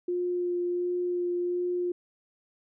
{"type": "tone with vibrato", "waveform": "sine", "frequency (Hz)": 354.2, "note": "F4", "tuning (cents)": 24, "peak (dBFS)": -26, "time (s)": [0.08, 1.92], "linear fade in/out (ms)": 5, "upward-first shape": "sine", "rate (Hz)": 1.4, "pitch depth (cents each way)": 10, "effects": []}